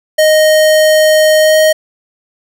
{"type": "tone with pitch glide", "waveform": "square", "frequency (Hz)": [621, 625], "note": ["D#5", "D#5"], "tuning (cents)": [-3, 8], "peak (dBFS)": -6, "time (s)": [0.18, 1.73], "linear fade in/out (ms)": 10, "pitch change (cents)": 11, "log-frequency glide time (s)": [1.4, 1.57], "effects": []}